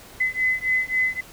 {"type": "beating tone pair", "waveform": "sine", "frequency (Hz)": [2025, 2028.7], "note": ["B6", "B6"], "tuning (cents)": [43, 46], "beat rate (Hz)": 3.7, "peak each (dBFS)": -23, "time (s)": [0.2, 1.21], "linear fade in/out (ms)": 10, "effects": ["pink hiss -45 dBFS RMS until 1.32 s"]}